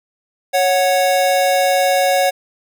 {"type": "tone pair together", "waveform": "square", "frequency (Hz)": [554.4, 736.1], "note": ["C#5", "F#5"], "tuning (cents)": [0, -9], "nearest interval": "perfect fourth", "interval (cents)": 491, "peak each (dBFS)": -16, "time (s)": [0.53, 2.31], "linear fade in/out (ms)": 20, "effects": []}